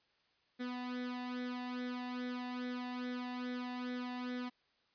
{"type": "tone with flanger", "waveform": "sawtooth", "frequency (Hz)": 248.5, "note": "B3", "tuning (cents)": 11, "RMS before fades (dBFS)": -41, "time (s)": [0.59, 4.5], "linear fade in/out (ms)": 20, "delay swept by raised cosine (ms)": [0.53, 1.11], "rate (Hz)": 2.4, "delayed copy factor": 0.75, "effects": ["white hiss -74 dBFS RMS until 4.94 s", "resampled to 11025 Hz"]}